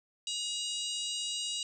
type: harmonic tone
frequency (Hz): 956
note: A#5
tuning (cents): +43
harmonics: 3 / 4 / 5 / 6 / 7 / 8 / 9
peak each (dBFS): -37 / -38 / -43 / -46 / -46 / -42 / -47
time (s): 0.27-1.63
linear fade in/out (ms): 2
effects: 11-bit